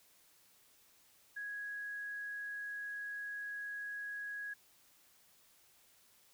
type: tone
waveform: sine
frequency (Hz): 1661.2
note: G#6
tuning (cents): 0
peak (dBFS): -40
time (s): 1.36-4.54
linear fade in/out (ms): 10
effects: white hiss -67 dBFS RMS until 6.33 s